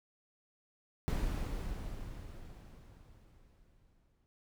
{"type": "noise with exponential decay", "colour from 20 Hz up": "brown", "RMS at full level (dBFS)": -32, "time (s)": [1.08, 4.26], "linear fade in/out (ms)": 0, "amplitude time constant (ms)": 690, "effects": []}